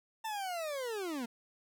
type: linear sweep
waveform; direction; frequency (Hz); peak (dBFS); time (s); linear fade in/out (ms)
40% pulse; down; 900 to 222.8; -35; 0.24-1.26; 10
effects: none